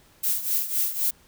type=noise with tremolo; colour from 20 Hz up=violet; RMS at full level=-22 dBFS; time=0.23-1.11 s; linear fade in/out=10 ms; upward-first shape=triangle; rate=3.9 Hz; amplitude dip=80%; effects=pink hiss -57 dBFS RMS until 1.27 s